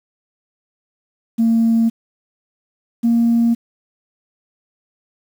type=tone pair in turn; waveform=sine; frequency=227.9 / 233 Hz; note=A#3 / A#3; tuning=-39 / -1 cents; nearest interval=unison; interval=38 cents; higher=second; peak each=-10 dBFS; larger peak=neither; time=1.38-1.9 / 3.03-3.55 s; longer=neither; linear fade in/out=20 ms; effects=tanh soft clip ceiling -8 dBFS + 7-bit